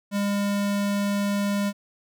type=tone; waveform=square; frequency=202.1 Hz; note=G#3; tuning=47 cents flat; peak=-23 dBFS; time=0.11-1.73 s; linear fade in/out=50 ms; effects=none